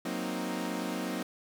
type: chord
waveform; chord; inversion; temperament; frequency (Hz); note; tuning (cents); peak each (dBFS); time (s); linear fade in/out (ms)
sawtooth; C half-diminished seventh; second; equal; 185 / 233.1 / 261.6 / 311.1; Gb3 / Bb3 / C4 / Eb4; 0 / 0 / 0 / 0; -34; 0.05-1.23; 5
effects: none